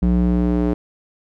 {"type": "tone with band-pass filter sweep", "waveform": "square", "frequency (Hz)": 59.8, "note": "A#1", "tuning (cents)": 45, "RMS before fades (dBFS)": -17, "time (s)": [0.02, 0.74], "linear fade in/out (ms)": 5, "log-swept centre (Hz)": [160, 330], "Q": 1.5, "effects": []}